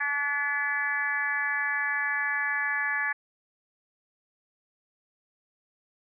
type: harmonic tone with a mistuned harmonic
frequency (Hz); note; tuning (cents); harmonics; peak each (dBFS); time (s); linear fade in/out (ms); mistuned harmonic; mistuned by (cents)
286.6; D4; -42; 3 / 4 / 5 / 6 / 7 / 8; -37 / -37 / -39 / -27 / -33 / -39; 0-3.13; 10; 5; +42
effects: none